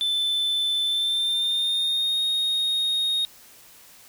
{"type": "tone with pitch glide", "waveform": "triangle", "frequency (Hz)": [3525, 3724], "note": ["A7", "A#7"], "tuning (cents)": [2, -2], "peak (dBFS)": -20, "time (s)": [0.01, 3.25], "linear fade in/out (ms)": 0, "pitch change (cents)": 96, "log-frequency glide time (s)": [0.85, 2.22], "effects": ["white hiss -50 dBFS RMS until 4.08 s"]}